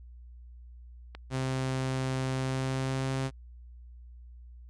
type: click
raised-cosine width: 0.3 ms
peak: -26 dBFS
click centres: 1.15 s
type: tone with pitch glide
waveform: sawtooth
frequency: 131.2 to 133.03 Hz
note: C3 to C3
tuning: +5 to +29 cents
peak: -25 dBFS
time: 1.3-3.31 s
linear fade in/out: 50 ms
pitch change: +24 cents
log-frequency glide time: 2.35-3.12 s
effects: added 60 Hz sine -46 dBFS peak until 4.69 s + resampled to 22050 Hz